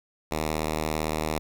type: tone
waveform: 5% pulse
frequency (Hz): 77.78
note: D#2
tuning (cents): 0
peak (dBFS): -15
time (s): 0.31-1.39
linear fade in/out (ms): 5
effects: none